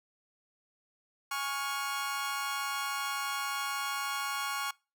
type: chord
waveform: sawtooth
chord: Db major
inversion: second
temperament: equal with one note detuned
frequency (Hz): 830.6 / 1108.7 / 1414.8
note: Ab5 / Db6 / F6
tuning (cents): 0 / 0 / +22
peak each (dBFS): -36 / -31 / -34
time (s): 1.31-4.71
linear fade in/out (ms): 5
effects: noise-tail reverb RT60 0.3 s tail -24 dB re dry